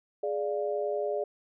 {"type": "chord", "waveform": "sine", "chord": "D diminished", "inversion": "second", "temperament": "equal with one note detuned", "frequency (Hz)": [416.5, 587.3, 698.5], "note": ["Ab4", "D5", "F5"], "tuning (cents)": [5, 0, 0], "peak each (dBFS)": [-31, -31, -37], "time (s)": [0.23, 1.24], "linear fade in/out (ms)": 5, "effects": []}